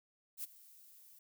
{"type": "noise with ADSR envelope", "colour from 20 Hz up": "violet", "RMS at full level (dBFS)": -40, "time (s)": [0.37, 1.19], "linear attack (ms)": 66, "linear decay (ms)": 20, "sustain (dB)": -20, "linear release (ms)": 4, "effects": []}